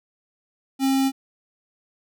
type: tone with notch filter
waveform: square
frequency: 268.6 Hz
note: C4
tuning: 46 cents sharp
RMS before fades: -20 dBFS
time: 0.79-1.12 s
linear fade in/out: 50 ms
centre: 1600 Hz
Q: 1.4
effects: none